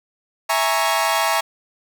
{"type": "chord", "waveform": "sawtooth", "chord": "A# half-diminished seventh", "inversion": "second", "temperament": "equal", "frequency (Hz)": [659.3, 830.6, 932.3, 1108.7], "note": ["E5", "G#5", "A#5", "C#6"], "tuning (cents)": [0, 0, 0, 0], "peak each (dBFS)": -19, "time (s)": [0.49, 1.41], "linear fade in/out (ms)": 10, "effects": []}